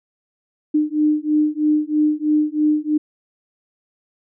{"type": "beating tone pair", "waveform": "sine", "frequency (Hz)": [301.4, 304.5], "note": ["D4", "D#4"], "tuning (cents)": [45, -37], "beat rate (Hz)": 3.1, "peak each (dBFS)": -18, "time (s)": [0.74, 2.98], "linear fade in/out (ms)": 10, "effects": []}